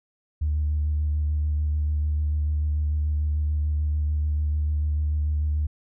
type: tone with vibrato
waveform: sine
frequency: 75.2 Hz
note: D2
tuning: 42 cents sharp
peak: -20 dBFS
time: 0.41-5.67 s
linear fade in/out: 10 ms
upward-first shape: square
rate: 6.8 Hz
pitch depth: 15 cents each way
effects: tanh soft clip ceiling -17 dBFS